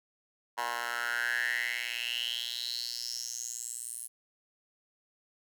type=tone with high-pass filter sweep; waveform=10% pulse; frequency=119.4 Hz; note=A#2; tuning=42 cents sharp; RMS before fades=-35 dBFS; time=0.57-4.08 s; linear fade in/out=20 ms; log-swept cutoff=1000 to 10000 Hz; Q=6.9; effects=none